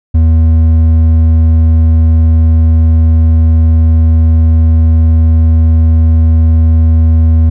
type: tone with hard clipping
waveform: sine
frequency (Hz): 80.7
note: E2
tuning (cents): -36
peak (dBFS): -5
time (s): 0.14-7.5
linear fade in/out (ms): 10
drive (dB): 5
effects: none